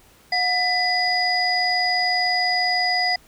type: tone cluster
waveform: sine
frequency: 724 / 1998 / 4913 Hz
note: F#5 / B6 / D#8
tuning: -38 / +20 / -23 cents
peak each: -22 dBFS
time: 0.32-3.16 s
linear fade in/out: 5 ms
effects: tanh soft clip ceiling -9 dBFS + pink hiss -53 dBFS RMS until 3.27 s